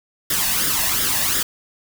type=noise with flanger; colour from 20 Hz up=white; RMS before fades=-20 dBFS; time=0.3-1.43 s; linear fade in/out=5 ms; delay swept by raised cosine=0.57 to 1.14 ms; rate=2.8 Hz; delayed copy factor=+0.65; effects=none